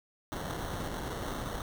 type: noise with sample-and-hold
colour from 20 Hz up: pink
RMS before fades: -37 dBFS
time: 0.32-1.62 s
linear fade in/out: 0 ms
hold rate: 2450 Hz
effects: none